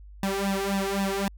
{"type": "tone with flanger", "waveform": "sawtooth", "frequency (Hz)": 196.3, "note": "G3", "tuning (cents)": 3, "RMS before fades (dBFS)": -27, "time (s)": [0.23, 1.28], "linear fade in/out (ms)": 2, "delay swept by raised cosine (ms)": [1.1, 2.5], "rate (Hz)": 3.8, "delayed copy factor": 1, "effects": ["added 50 Hz sine -43 dBFS peak until 1.37 s"]}